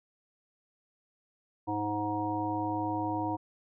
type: harmonic tone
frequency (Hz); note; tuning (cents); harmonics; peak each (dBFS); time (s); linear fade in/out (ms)
104.7; G#2; +15; 1 / 3 / 5 / 7 / 9; -39 / -33 / -42 / -36 / -34; 1.67-3.37; 20
effects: none